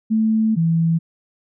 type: tone pair in turn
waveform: sine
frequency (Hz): 220 / 164.81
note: A3 / E3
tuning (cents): 0 / 0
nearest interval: perfect fourth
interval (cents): 500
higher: first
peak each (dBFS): -14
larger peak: neither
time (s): 0.1-0.56 / 0.56-0.99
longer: first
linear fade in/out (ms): 20
effects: none